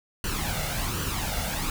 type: noise with flanger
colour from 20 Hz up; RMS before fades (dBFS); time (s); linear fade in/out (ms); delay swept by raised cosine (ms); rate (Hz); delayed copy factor
pink; -29; 0.24-1.7; 2; 0.67 to 1.45; 1.3; +0.6
effects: none